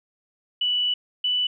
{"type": "tone pair in turn", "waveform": "sine", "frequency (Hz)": [2960, 2975], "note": ["F#7", "F#7"], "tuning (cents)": [0, 9], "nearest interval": "unison", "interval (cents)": 9, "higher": "second", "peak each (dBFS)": -20, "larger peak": "neither", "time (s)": [[0.61, 0.94], [1.24, 1.47]], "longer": "first", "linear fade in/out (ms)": 5, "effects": []}